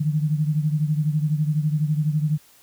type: beating tone pair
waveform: sine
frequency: 149.8 / 161.8 Hz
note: D3 / E3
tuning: +35 / -32 cents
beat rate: 12 Hz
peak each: -20 / -25 dBFS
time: 0-2.38 s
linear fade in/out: 10 ms
effects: white hiss -54 dBFS RMS until 2.62 s